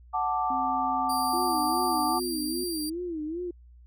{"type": "chord", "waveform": "sine", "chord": "D major", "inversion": "first", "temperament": "equal", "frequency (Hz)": [740, 880, 1174.7], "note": ["F#5", "A5", "D6"], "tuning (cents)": [0, 0, 0], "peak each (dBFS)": -29, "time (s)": [0.13, 2.2], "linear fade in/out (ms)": 20}
{"type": "tone with pitch glide", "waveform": "sine", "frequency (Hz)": [261.6, 254], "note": ["C4", "B3"], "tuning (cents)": [0, 49], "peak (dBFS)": -34, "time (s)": [0.5, 2.64], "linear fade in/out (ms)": 5, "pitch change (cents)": -51, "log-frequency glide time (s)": [1.07, 1.65]}
{"type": "tone", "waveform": "20% pulse", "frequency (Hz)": 4722, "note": "D8", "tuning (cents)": 9, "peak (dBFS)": -27, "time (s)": [1.09, 2.9], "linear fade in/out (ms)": 10}
{"type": "tone with vibrato", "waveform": "sine", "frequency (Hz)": 329.6, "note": "E4", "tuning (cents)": 0, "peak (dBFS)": -30, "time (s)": [1.33, 3.51], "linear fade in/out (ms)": 5, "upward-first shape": "sine", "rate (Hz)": 2.5, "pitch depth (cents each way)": 150}
{"effects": ["added 60 Hz sine -49 dBFS peak until 3.86 s"]}